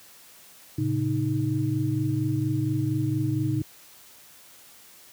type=tone cluster; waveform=sine; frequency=112.9 / 137.2 / 310.8 Hz; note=A2 / C#3 / D#4; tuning=+45 / -17 / -2 cents; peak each=-27 dBFS; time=0.78-3.62 s; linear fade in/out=5 ms; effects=white hiss -51 dBFS RMS until 5.12 s + high-pass 60 Hz 12 dB/octave